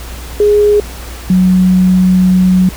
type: tone pair in turn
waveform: sine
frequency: 415.3 / 184.46 Hz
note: G#4 / F#3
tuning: 0 / -5 cents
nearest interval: octave + major second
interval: 1405 cents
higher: first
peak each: -5 dBFS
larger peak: neither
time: 0.4-0.8 / 1.3-2.69 s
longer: second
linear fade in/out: 2 ms
effects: added 60 Hz sine -25 dBFS peak until 2.76 s + pink hiss -30 dBFS RMS until 2.76 s